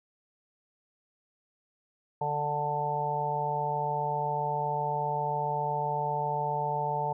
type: harmonic tone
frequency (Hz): 147.6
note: D3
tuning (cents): +9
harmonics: 1 / 3 / 4 / 5 / 6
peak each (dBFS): -36 / -37 / -37 / -34 / -30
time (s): 2.21-7.13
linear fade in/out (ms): 5
effects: none